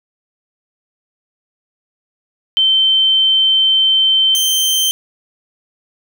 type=tone pair in turn; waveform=sine / sawtooth; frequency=3100 / 3122 Hz; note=G7 / G7; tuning=-20 / -8 cents; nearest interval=unison; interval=12 cents; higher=second; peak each=-9 dBFS; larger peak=neither; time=2.57-4.35 / 4.35-4.91 s; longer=first; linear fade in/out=0 ms; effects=none